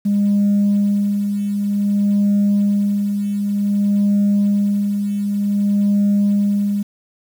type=tone with tremolo; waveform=sine; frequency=203.1 Hz; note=G#3; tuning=38 cents flat; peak=-10 dBFS; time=0.05-6.83 s; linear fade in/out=10 ms; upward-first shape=sine; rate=0.54 Hz; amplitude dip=55%; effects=tanh soft clip ceiling -10 dBFS + 7-bit